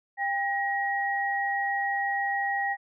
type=tone pair together; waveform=sine; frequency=797.7 / 1896 Hz; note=G5 / A#6; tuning=+30 / +29 cents; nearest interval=octave + minor third; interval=1499 cents; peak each=-28 dBFS; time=0.17-2.77 s; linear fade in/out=50 ms; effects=none